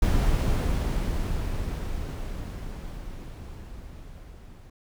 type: noise with level ramp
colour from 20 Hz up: brown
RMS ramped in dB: -21 to -46 dBFS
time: 0.02-4.7 s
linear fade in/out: 5 ms
effects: none